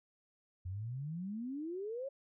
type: exponential sweep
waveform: sine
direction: up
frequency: 86.9 to 563 Hz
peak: -38 dBFS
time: 0.65-2.09 s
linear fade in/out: 10 ms
effects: none